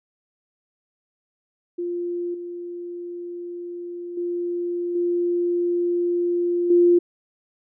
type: tone with level steps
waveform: sine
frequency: 349.2 Hz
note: F4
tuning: in tune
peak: -24 / -30 / -23 / -19 / -12 dBFS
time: 1.78-6.99 s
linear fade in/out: 10 ms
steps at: 2.34 / 4.17 / 4.95 / 6.7 s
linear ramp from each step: 5 ms
effects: none